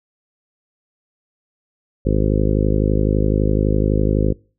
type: harmonic tone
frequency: 51.91 Hz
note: G#1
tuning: in tune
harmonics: 1 / 2 / 3 / 4 / 5 / 6 / 7 / 8 / 9 / 10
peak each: -18 / -21 / -23 / -24 / -25 / -26 / -26 / -27 / -28 / -28 dBFS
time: 2.05-4.33 s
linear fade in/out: 10 ms
effects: noise-tail reverb RT60 0.4 s tail -26 dB re dry